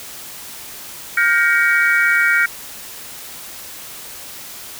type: chord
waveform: sine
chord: G half-diminished seventh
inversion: third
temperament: just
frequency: 1411.2 / 1568 / 1881.6 / 2258 Hz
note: F6 / G6 / Bb6 / Db7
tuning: +18 / 0 / +16 / +31 cents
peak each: -16 / -19 / -17 / -19 dBFS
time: 1.17-2.46 s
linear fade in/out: 5 ms
effects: white hiss -34 dBFS RMS until 4.79 s